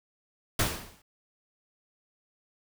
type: noise with exponential decay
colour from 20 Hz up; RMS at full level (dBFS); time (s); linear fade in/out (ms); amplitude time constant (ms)
pink; -23; 0.59-1.02; 5; 93
effects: none